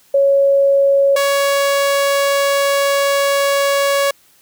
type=tone pair in turn; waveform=sine / sawtooth; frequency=554.4 / 559.5 Hz; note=C#5 / C#5; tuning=0 / +16 cents; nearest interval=unison; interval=16 cents; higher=second; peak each=-9 dBFS; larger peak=neither; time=0.14-1.16 / 1.16-4.11 s; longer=second; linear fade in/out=5 ms; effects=white hiss -52 dBFS RMS until 4.41 s